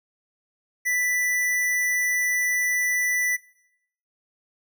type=tone; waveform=square; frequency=1979 Hz; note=B6; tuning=3 cents sharp; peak=-22 dBFS; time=0.85-3.37 s; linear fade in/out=20 ms; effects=noise-tail reverb RT60 0.8 s tail -21 dB re dry